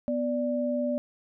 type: tone pair together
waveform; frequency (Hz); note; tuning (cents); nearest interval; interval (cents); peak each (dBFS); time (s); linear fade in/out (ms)
sine; 247.4 / 587.3; B3 / D5; +3 / 0; octave + minor third; 1497; -28; 0.08-0.98; 0
effects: none